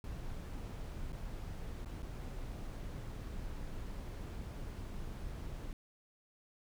brown noise with dropouts, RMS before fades -43 dBFS, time 0.04-5.73 s, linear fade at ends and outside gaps 1 ms, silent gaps 1.122-1.129 / 1.848-1.858 / 2.023-2.028 s, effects none

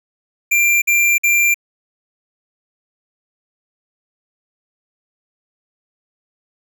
square tone bursts, 2374 Hz, D7, 18 cents sharp, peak -12 dBFS, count 3, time 0.51-1.544 s, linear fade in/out 10 ms, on 310 ms, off 52 ms, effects none

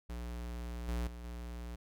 square tone with level steps, 59.4 Hz, A#1, 33 cents sharp, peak -40 / -34 / -45 / -42 dBFS, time 0.09-1.76 s, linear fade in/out 10 ms, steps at 0.88 / 1.07 / 1.24 s, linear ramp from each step 5 ms, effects none

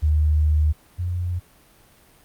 sine tone pair in turn, 76.2 / 88.65 Hz, D#2 / F2, -36 / +26 cents, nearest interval minor third, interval 262 cents, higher second, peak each -15 / -22 dBFS, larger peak first, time 0.02-0.73 / 0.98-1.4 s, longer first, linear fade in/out 20 ms, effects pink hiss -54 dBFS RMS until 2.24 s + Opus 48 kbps

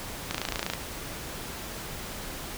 click train, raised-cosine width 0.2 ms, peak -11 dBFS, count 13, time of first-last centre 0.31-0.736 s, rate 28.2 Hz, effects pink hiss -38 dBFS RMS until 2.57 s

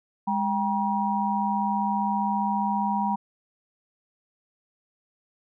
sine tone cluster, 205.7 / 790 / 955 Hz, G#3 / G5 / A#5, -16 / +13 / +42 cents, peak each -27 / -28 / -26 dBFS, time 0.27-3.16 s, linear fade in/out 10 ms, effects none

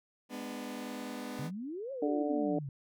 sawtooth chord, G# diminished, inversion none, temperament just, 207.7 / 249.2 / 299 Hz, G#3 / B3 / D4, 0 / +16 / +31 cents, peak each -41 / -37 / -41 dBFS, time 0.29-1.51 s, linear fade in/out 50 ms
sine exponential two-way sweep, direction up then down, 130.81 to 561 to 130.81 Hz, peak -37 dBFS, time 1.39-2.69 s, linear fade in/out 2 ms, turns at 1.92 s
harmonic tone, 147.1 Hz, D3, 3 cents sharp, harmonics 2 / 3 / 4 / 5, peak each -31 / -37 / -36 / -40 dBFS, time 2.02-2.59 s, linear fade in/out 5 ms
effects none

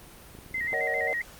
clicks, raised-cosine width 3 ms, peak -34 dBFS, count 9, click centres 0.351 / 0.388 / 0.463 / 0.512 / 0.543 / 0.581 / 0.613 / 0.647 / 0.722 s
sine tone with vibrato, 1975.5 Hz, B6, in tune, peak -27 dBFS, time 0.54-1.22 s, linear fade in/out 5 ms, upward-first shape square, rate 7.5 Hz, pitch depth 76 cents each way
sine chord, D# minor seventh, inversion second, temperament just, 466.7 / 560 / 622.3 / 746.7 Hz, A#4 / C#5 / D#5 / F#5, +2 / +18 / 0 / +16 cents, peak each -34 dBFS, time 0.73-1.13 s, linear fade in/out 0 ms
effects pink hiss -49 dBFS RMS until 1.39 s + Opus 32 kbps

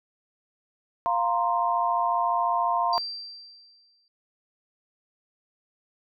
sine chord, F suspended fourth, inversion none, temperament equal, 698.5 / 932.3 / 1046.5 Hz, F5 / Bb5 / C6, 0 / 0 / 0 cents, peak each -26 dBFS, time 1.06-2.98 s, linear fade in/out 0 ms
sine tone with exponential decay, 4699 Hz, D8, in tune, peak -26 dBFS, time 2.93-4.08 s, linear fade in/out 1 ms, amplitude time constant 250 ms
effects none

